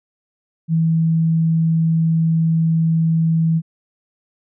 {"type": "tone", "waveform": "sine", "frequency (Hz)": 162.8, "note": "E3", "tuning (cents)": -21, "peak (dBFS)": -13, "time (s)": [0.68, 3.62], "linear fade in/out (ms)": 50, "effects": []}